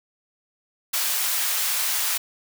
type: high-pass noise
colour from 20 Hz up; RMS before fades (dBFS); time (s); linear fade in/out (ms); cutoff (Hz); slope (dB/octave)
white; -24; 0.93-2.18; 10; 920; 12
effects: none